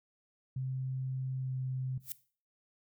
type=tone with pitch glide; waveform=sine; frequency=130.81 to 129.83 Hz; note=C3 to C3; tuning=0 to -13 cents; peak=-33 dBFS; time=0.56-1.98 s; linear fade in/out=5 ms; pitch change=-13 cents; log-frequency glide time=1.4-1.53 s
type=noise with exponential growth; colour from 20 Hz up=violet; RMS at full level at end=-35 dBFS; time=2-2.12 s; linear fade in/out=0 ms; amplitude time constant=25 ms
effects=noise-tail reverb RT60 0.4 s tail -17 dB re dry